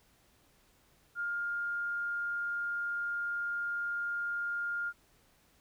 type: tone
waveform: sine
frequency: 1409 Hz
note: F6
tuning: 15 cents sharp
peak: -32 dBFS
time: 1.15-4.93 s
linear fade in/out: 50 ms
effects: pink hiss -67 dBFS RMS until 5.6 s